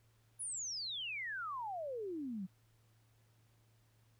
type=exponential sweep; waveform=sine; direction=down; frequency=10548 to 176.6 Hz; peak=-39 dBFS; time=0.39-2.47 s; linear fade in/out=20 ms; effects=added 112 Hz sine -68 dBFS peak until 4.19 s + pink hiss -75 dBFS RMS until 4.19 s